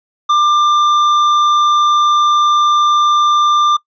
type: tone with hard clipping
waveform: sine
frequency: 1191 Hz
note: D6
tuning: 24 cents sharp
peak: -10 dBFS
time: 0.29-3.77 s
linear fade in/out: 10 ms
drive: 7 dB
effects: noise-tail reverb RT60 0.1 s tail -23 dB re dry + resampled to 16000 Hz